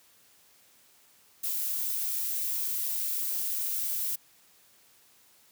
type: noise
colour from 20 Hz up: violet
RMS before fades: -31 dBFS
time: 1.43-4.16 s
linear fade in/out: 10 ms
effects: white hiss -61 dBFS RMS until 5.51 s + high-pass 60 Hz 12 dB/octave